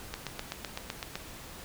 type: click train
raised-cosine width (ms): 0.2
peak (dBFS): -17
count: 9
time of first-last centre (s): 0.14-1.155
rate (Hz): 7.88
effects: pink hiss -46 dBFS RMS until 1.64 s